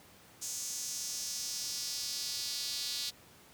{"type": "tone with high-pass filter sweep", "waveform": "square", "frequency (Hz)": 130.81, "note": "C3", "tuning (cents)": 0, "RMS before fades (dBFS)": -38, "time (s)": [0.41, 3.11], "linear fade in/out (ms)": 20, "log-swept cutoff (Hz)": [6600, 4200], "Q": 3.1, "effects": ["pink hiss -58 dBFS RMS until 3.53 s", "high-pass 80 Hz 12 dB/octave"]}